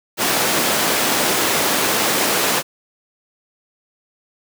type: high-pass noise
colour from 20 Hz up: pink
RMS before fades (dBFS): -18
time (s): 0.17-2.63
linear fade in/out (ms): 50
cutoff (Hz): 280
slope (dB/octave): 12
effects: none